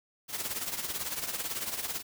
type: noise with tremolo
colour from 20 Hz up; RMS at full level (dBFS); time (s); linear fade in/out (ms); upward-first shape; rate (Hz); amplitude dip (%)
white; -32; 0.28-2.03; 50; triangle; 18; 75
effects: none